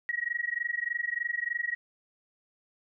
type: tone with amplitude modulation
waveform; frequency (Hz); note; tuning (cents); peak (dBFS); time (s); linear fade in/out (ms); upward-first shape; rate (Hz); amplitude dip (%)
sine; 1904; A#6; +36; -25; 0.09-1.75; 0; sine; 23.3; 95
effects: none